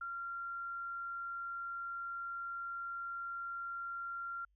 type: tone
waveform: sine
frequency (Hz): 1380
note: F6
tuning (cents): -21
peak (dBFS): -39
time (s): 0.01-4.45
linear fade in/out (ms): 5
effects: added 50 Hz sine -70 dBFS peak until 4.55 s